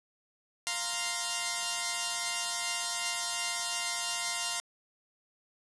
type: chord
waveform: 5% pulse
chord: F suspended fourth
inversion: none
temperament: equal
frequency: 698.5 / 932.3 / 1046.5 Hz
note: F5 / Bb5 / C6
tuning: 0 / 0 / 0 cents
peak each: -24 dBFS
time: 0.67-4.6 s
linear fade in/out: 0 ms
effects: resampled to 24000 Hz + 8-bit